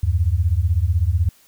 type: beating tone pair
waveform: sine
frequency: 77.9 / 93.9 Hz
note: D#2 / F#2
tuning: +3 / +26 cents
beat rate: 16 Hz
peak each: -18 dBFS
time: 0.03-1.29 s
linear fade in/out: 5 ms
effects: white hiss -54 dBFS RMS until 1.47 s